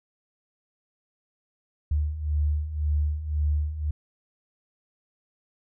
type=beating tone pair; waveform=sine; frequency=73.42 / 75.32 Hz; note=D2 / D2; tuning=0 / +44 cents; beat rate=1.9 Hz; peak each=-29 / -24 dBFS; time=1.91-3.91 s; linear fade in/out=5 ms; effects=none